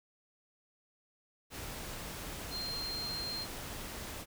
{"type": "tone in noise", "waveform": "sine", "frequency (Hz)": 4186, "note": "C8", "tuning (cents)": 0, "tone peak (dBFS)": -37, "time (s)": [2.5, 3.47], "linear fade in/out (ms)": 50, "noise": "pink", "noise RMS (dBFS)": -43, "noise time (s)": [1.5, 4.26], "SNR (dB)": 3, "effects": []}